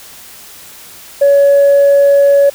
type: tone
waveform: sine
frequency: 563 Hz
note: C#5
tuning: 27 cents sharp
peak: -3 dBFS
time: 1.21-2.5 s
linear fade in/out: 10 ms
effects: tanh soft clip ceiling -2 dBFS + white hiss -35 dBFS RMS until 2.54 s